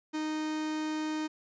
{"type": "tone", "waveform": "45% pulse", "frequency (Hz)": 309.5, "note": "D#4", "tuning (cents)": -9, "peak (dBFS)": -31, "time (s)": [0.13, 1.28], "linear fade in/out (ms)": 20, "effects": ["resampled to 16000 Hz"]}